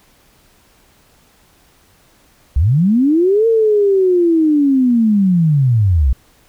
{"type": "linear two-way sweep", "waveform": "sine", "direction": "up then down", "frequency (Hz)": [58.3, 460, 58.3], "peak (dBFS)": -9, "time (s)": [2.56, 6.13], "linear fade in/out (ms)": 5, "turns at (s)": 3.47, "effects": ["pink hiss -52 dBFS RMS until 6.48 s"]}